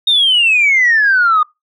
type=exponential sweep; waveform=sine; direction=down; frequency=3729 to 1212 Hz; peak=-7 dBFS; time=0.07-1.43 s; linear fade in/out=5 ms; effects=noise-tail reverb RT60 0.2 s tail -23 dB re dry + tanh soft clip ceiling -4 dBFS